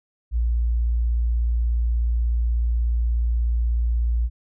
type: tone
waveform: sine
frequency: 58.27 Hz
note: A#1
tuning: in tune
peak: -18 dBFS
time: 0.31-4.3 s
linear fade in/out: 50 ms
effects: none